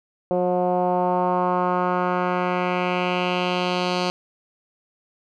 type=tone with low-pass filter sweep; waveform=10% pulse; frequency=180 Hz; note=F#3; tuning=47 cents flat; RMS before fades=-22 dBFS; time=0.31-4.1 s; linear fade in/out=0 ms; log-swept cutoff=570 to 4500 Hz; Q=2.2; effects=none